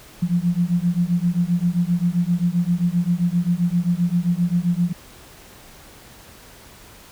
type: beating tone pair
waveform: sine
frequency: 170.9 / 178.5 Hz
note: F3 / F3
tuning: -37 / +38 cents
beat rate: 7.6 Hz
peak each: -20 dBFS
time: 0.22-4.93 s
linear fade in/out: 10 ms
effects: pink hiss -45 dBFS RMS until 7.11 s